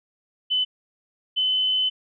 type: tone pair in turn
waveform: sine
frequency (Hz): 3018 / 3033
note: F#7 / F#7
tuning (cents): +34 / +42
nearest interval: unison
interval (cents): 8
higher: second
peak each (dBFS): -19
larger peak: neither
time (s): 0.5-0.65 / 1.36-1.9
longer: second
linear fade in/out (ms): 20
effects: none